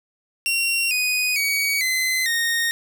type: tone with pitch steps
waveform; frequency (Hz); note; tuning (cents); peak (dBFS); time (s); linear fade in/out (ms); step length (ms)
sawtooth; 2745 / 2488 / 2256 / 2045 / 1853.4; F7 / D#7 / C#7 / C7 / A#6; -31 / -1 / +30 / -40 / -10; -16; 0.46-2.71; 0; 450
effects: none